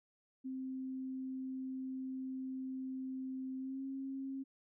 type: tone with pitch glide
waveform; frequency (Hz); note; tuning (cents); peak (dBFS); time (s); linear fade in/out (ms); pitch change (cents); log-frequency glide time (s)
sine; 261.6 to 269; C4 to C4; 0 to +48; -39; 0.44-4.44; 20; +48; 3.58-3.82
effects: none